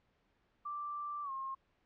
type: tone with pitch glide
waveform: sine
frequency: 1174.7 to 1071 Hz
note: D6 to C6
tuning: 0 to +40 cents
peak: -38 dBFS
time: 0.65-1.55 s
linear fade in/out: 10 ms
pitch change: -160 cents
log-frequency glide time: 1.23-1.31 s
effects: pink hiss -75 dBFS RMS until 1.85 s + low-pass 3000 Hz 12 dB/octave